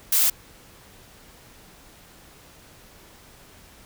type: noise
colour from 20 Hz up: blue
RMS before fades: -19 dBFS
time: 0.12-0.3 s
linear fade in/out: 5 ms
effects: pink hiss -50 dBFS RMS until 3.85 s